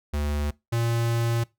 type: tone pair in turn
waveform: square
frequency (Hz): 73.42 / 116.55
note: D2 / A#2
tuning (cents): 0 / 0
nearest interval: minor sixth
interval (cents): 800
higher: second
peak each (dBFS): -25 / -23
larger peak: second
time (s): 0.13-0.51 / 0.72-1.44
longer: second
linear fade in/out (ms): 10
effects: noise-tail reverb RT60 0.2 s tail -21 dB re dry